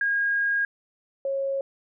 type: tone pair in turn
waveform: sine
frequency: 1630 / 546.3 Hz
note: G#6 / C#5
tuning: -33 / -25 cents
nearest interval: octave + perfect fifth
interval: 1892 cents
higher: first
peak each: -21 / -24 dBFS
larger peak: first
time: 0.01-0.65 / 1.25-1.61 s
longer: first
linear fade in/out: 2 ms
effects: none

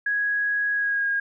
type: tone with pitch glide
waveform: sine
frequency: 1661.2 to 1629.8 Hz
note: G#6 to G#6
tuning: 0 to -33 cents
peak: -21 dBFS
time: 0.06-1.2 s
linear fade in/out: 5 ms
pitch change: -33 cents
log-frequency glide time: 0.73-1.08 s
effects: none

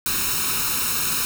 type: noise with comb filter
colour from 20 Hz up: white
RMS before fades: -23 dBFS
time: 0.06-1.25 s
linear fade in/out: 0 ms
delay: 0.75 ms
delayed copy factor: +0.75
effects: none

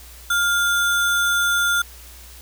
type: tone with sample-and-hold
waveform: sine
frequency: 1406 Hz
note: F6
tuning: 11 cents sharp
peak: -16 dBFS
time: 0.3-1.82 s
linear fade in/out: 5 ms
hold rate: 4900 Hz
effects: added 60 Hz sine -42 dBFS peak until 2.41 s + white hiss -44 dBFS RMS until 2.41 s

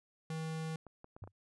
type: tone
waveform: square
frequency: 159.8 Hz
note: D#3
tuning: 47 cents sharp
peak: -38 dBFS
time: 0.3-0.76 s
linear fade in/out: 2 ms
type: clicks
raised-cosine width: 1 ms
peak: -37 dBFS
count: 5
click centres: 0.867 / 1.044 / 1.165 / 1.239 / 1.275 s
type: tone with exponential decay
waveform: sine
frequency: 98 Hz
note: G2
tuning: in tune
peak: -40 dBFS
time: 1.22-1.32 s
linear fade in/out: 5 ms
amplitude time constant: 21 ms
effects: resampled to 24000 Hz

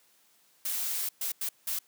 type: noise bursts at uneven times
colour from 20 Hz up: blue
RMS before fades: -32 dBFS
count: 4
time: 0.65-1.09 / 1.21-1.32 / 1.41-1.49 / 1.67-1.79 s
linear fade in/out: 5 ms
effects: white hiss -65 dBFS RMS until 1.87 s + high-pass 150 Hz 12 dB/octave

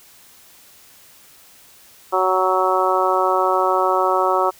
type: harmonic tone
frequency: 186.4 Hz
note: F#3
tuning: 13 cents sharp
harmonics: 2 / 3 / 4 / 5 / 6 / 7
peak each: -22 / -22 / -22 / -22 / -22 / -22 dBFS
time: 2.12-4.51 s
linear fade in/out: 20 ms
effects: white hiss -48 dBFS RMS until 4.59 s

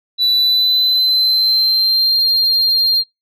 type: tone with pitch glide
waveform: sine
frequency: 3963 to 4196 Hz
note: B7 to C8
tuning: +5 to +4 cents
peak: -8 dBFS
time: 0.18-3.04 s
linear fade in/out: 50 ms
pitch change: +99 cents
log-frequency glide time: 0.32-2.2 s
effects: noise-tail reverb RT60 0.2 s tail -24 dB re dry + tanh soft clip ceiling -10 dBFS

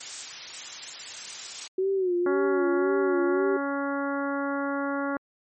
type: noise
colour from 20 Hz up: blue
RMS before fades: -32 dBFS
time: 0-1.68 s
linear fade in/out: 10 ms
type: tone with vibrato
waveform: sine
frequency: 370 Hz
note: F#4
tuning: in tune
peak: -22 dBFS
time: 1.78-3.57 s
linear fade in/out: 5 ms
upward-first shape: sine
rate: 1.9 Hz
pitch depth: 96 cents each way
type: harmonic tone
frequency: 280 Hz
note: C#4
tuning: 18 cents sharp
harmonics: 1 / 2 / 3 / 4 / 5 / 6 / 7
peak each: -29 / -32 / -37 / -35 / -34 / -41 / -46 dBFS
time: 2.26-5.17 s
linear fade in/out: 2 ms
effects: MP3 32 kbps

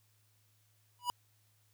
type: tone with exponential growth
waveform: square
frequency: 977 Hz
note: B5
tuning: 19 cents flat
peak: -28 dBFS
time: 0.99-1.1 s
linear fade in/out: 0 ms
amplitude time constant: 23 ms
effects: added 106 Hz sine -70 dBFS peak until 1.73 s + white hiss -73 dBFS RMS until 1.73 s

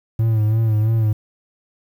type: tone with vibrato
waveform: triangle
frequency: 110 Hz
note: A2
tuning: in tune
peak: -12 dBFS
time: 0.19-1.13 s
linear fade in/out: 5 ms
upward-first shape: sine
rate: 3 Hz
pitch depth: 56 cents each way
effects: 8-bit

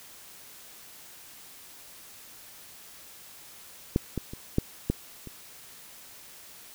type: clicks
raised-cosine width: 3 ms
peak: -9 / -16 / -25 / -9 / -11 / -27 dBFS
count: 6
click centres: 3.961 / 4.177 / 4.335 / 4.584 / 4.9 / 5.273 s
effects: white hiss -49 dBFS RMS until 6.74 s

